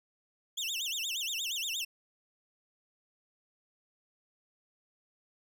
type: tone with vibrato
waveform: 30% pulse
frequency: 3136 Hz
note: G7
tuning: in tune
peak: -30 dBFS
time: 0.57-1.85 s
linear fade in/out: 10 ms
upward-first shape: sine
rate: 8.5 Hz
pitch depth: 300 cents each way
effects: none